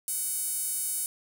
sawtooth tone with high-pass filter, 746 Hz, F#5, 14 cents sharp, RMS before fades -31 dBFS, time 0.08-1.06 s, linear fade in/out 0 ms, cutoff 9700 Hz, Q 2.4, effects none

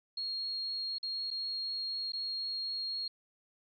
sine tone with dropouts, 4276 Hz, C8, 37 cents sharp, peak -34 dBFS, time 0.17-3.08 s, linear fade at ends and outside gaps 5 ms, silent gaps 0.984-1.029 / 1.305-1.311 / 2.121-2.133 s, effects none

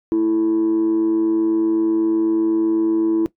sine tone with amplitude modulation, 329.6 Hz, E4, in tune, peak -10 dBFS, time 0.12-3.26 s, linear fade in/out 0 ms, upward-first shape sine, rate 108 Hz, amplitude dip 55%, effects noise-tail reverb RT60 0.1 s tail -18 dB re dry + tanh soft clip ceiling -12 dBFS

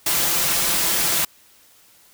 white noise with comb filter, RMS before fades -20 dBFS, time 0.06-1.25 s, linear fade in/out 5 ms, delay 5.9 ms, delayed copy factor +0.5, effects white hiss -53 dBFS RMS until 2.13 s

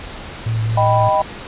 sine tone with vibrato, 111.6 Hz, A2, 25 cents sharp, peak -16 dBFS, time 0.46-1.09 s, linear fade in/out 5 ms, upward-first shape sine, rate 4.6 Hz, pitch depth 18 cents each way
sine chord, Eb augmented, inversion none, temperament equal, 622.3 / 784 / 987.8 Hz, Eb5 / G5 / B5, 0 / 0 / 0 cents, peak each -17 dBFS, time 0.77-1.22 s, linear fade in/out 5 ms
effects pink hiss -32 dBFS RMS until 1.47 s + resampled to 8000 Hz

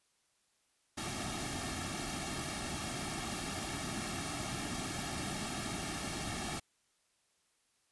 pink noise with comb filter, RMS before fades -39 dBFS, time 0.97-6.6 s, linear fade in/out 10 ms, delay 2 ms, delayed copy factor -0.75, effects white hiss -75 dBFS RMS until 7.91 s + resampled to 24000 Hz

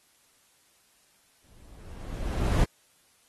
brown noise with exponential growth, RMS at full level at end -19 dBFS, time 1.44-2.64 s, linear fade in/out 2 ms, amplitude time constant 260 ms, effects white hiss -64 dBFS RMS until 3.28 s + AAC 32 kbps

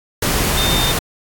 sine tone in noise, 3627 Hz, A#7, 48 cents flat, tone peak -19 dBFS, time 0.57-0.92 s, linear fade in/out 5 ms, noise pink, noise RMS -17 dBFS, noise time 0.22-0.99 s, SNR -5 dB, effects AAC 64 kbps

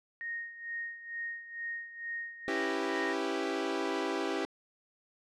sine tone with tremolo, 1860 Hz, A#6, 4 cents flat, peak -34 dBFS, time 0.21-3.13 s, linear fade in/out 0 ms, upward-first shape sine, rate 2.2 Hz, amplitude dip 75%
sawtooth chord, C# half-diminished seventh, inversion none, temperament equal, 277.2 / 329.6 / 392 / 493.9 Hz, C#4 / E4 / G4 / B4, 0 / 0 / 0 / 0 cents, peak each -34 / -32 / -31 / -36 dBFS, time 2.48-4.45 s, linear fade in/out 0 ms
effects low-pass 5000 Hz 12 dB/octave

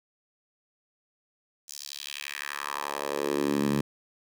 10% pulse tone with high-pass filter sweep, 71.6 Hz, D2, 43 cents flat, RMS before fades -31 dBFS, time 1.68-3.81 s, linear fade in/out 5 ms, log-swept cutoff 6400 to 160 Hz, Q 2.1, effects none

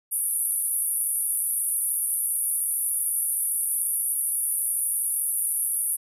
pink band-pass noise, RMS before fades -26 dBFS, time 0.11-5.97 s, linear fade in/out 20 ms, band 9500 to 12000 Hz, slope 96 dB/octave, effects none

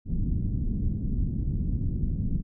pink low-pass noise, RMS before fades -27 dBFS, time 0.05-2.43 s, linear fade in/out 50 ms, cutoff 230 Hz, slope 24 dB/octave, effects none

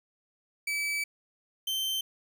40% pulse tone pair in turn, 2300 / 3108 Hz, D7 / G7, -37 / -16 cents, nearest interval perfect fourth, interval 521 cents, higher second, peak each -28 dBFS, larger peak neither, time 0.67-1.04 / 1.67-2.01 s, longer first, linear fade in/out 5 ms, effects none

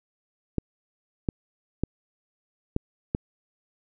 clicks, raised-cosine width 3 ms, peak -11 dBFS, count 5, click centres 0.583 / 1.288 / 1.836 / 2.764 / 3.149 s, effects none

